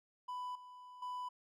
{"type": "tone with level steps", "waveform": "triangle", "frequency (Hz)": 995, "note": "B5", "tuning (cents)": 13, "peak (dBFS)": [-38, -50, -38], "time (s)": [0.28, 1.29], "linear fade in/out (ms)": 10, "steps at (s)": [0.55, 1.02], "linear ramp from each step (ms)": 5, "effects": []}